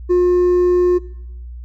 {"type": "tone with hard clipping", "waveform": "triangle", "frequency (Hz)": 357.4, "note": "F4", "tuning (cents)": 40, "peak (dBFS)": -9, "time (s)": [0.09, 0.99], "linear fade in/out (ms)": 20, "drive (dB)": 1, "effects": ["noise-tail reverb RT60 0.8 s tail -21 dB re dry", "added 60 Hz sine -29 dBFS peak until 1.64 s"]}